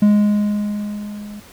triangle tone with level ramp, 207.7 Hz, G#3, in tune, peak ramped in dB -6 to -29 dBFS, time 0.02-1.4 s, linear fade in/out 5 ms, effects pink hiss -44 dBFS RMS until 1.52 s

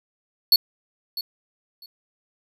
square tone with echo, 4412 Hz, C#8, 9 cents flat, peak -12 dBFS, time 0.52-0.56 s, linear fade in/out 2 ms, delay 650 ms, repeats 2, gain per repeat -15 dB, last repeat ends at 1.86 s, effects none

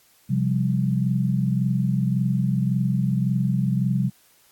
sine chord, C suspended fourth, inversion none, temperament just, 130.81 / 174.42 / 196.22 Hz, C3 / F3 / G3, 0 / -2 / +2 cents, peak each -22 / -25 / -24 dBFS, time 0.29-4.1 s, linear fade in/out 20 ms, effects white hiss -58 dBFS RMS until 4.51 s + AAC 64 kbps

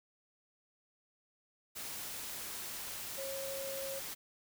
sine tone in noise, 544 Hz, C#5, 33 cents flat, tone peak -40 dBFS, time 3.17-4 s, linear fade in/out 20 ms, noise white, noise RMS -43 dBFS, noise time 1.75-4.15 s, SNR 0 dB, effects none

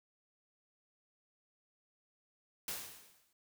white noise with exponential decay, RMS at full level -38 dBFS, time 2.68-3.33 s, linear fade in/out 2 ms, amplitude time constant 140 ms, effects none

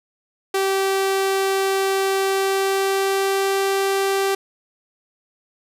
sawtooth tone with pitch glide, 387.5 to 390.6 Hz, G4 to G4, -20 to -6 cents, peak -14 dBFS, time 0.54-4.35 s, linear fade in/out 5 ms, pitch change +14 cents, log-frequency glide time 2.22-3.61 s, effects resampled to 32000 Hz + 7-bit

